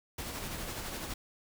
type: noise with tremolo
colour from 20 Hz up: pink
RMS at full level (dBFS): -38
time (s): 0.18-1.14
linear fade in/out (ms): 5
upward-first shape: sine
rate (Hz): 12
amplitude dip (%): 35
effects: none